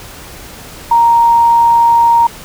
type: tone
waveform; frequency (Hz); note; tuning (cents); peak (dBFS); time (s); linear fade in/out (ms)
sine; 933; A#5; +1; -5; 0.91-2.27; 5
effects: pink hiss -32 dBFS RMS until 2.44 s